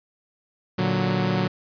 sawtooth chord, Bb augmented, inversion none, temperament equal, 116.54 / 146.83 / 185 Hz, Bb2 / D3 / F#3, 0 / 0 / 0 cents, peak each -23 / -23 / -19 dBFS, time 0.78-1.48 s, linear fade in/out 10 ms, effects resampled to 11025 Hz

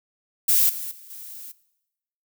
violet noise with level steps, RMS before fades -18 / -32 / -46 / -39 dBFS, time 0.48-1.52 s, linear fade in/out 10 ms, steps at 0.69 / 0.91 / 1.1 s, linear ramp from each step 5 ms, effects noise-tail reverb RT60 0.9 s tail -19 dB re dry

